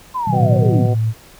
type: linear sweep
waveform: sine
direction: down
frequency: 1047 to 209.6 Hz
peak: -18 dBFS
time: 0.14-0.84 s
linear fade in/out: 20 ms
type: chord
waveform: sine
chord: B major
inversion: none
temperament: just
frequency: 123.47 / 154.34 / 185.21 Hz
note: B2 / D#3 / F#3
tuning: 0 / -14 / +2 cents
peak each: -20 dBFS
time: 0.27-0.87 s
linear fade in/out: 5 ms
type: harmonic tone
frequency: 124.5 Hz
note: B2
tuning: 14 cents sharp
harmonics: 1 / 2 / 3 / 4 / 5 / 6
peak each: -24 / -28 / -27 / -25 / -29 / -28 dBFS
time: 0.32-0.95 s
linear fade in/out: 20 ms
type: tone with vibrato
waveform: sine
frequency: 111.5 Hz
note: A2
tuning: 23 cents sharp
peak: -14 dBFS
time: 0.36-1.14 s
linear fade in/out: 50 ms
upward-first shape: sine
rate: 2.6 Hz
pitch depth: 8 cents each way
effects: pink hiss -44 dBFS RMS until 1.39 s